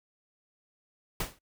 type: noise with exponential decay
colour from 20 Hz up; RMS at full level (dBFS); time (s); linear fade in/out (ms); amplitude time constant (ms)
pink; -28; 1.2-1.39; 5; 40
effects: noise-tail reverb RT60 0.1 s tail -23 dB re dry